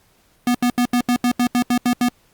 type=tone bursts; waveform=square; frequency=244.4 Hz; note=B3; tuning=18 cents flat; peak=-15 dBFS; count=11; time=0.47-2.086 s; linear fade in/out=2 ms; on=76 ms; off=78 ms; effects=pink hiss -58 dBFS RMS until 2.33 s + Opus 48 kbps